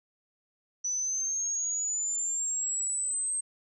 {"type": "linear sweep", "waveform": "sine", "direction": "up", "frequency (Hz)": [5930, 8372], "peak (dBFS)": -28, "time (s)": [0.84, 3.41], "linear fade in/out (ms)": 10, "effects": []}